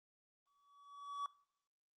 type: tone with exponential growth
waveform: triangle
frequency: 1138 Hz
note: C#6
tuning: 45 cents sharp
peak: -35 dBFS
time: 0.47-1.26 s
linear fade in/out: 1 ms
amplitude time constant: 170 ms
effects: noise-tail reverb RT60 0.6 s tail -20 dB re dry + Opus 32 kbps